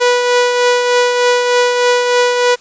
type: tone with tremolo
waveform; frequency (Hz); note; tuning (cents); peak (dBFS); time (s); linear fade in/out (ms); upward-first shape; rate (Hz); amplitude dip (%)
sawtooth; 490; B4; -14; -4; 0-2.56; 20; triangle; 3.3; 45
effects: white hiss -43 dBFS RMS until 2.6 s + resampled to 16000 Hz